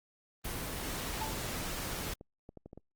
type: noise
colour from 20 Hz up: pink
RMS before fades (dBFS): -38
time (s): 0.44-2.14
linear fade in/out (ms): 10
type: tone with exponential decay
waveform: sine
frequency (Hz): 880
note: A5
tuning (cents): 0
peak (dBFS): -33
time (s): 1.21-1.48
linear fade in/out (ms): 5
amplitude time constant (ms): 58
type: clicks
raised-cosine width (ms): 2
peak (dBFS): -34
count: 11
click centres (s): 1.677 / 1.788 / 1.835 / 2.003 / 2.068 / 2.211 / 2.491 / 2.573 / 2.66 / 2.731 / 2.776
effects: Opus 24 kbps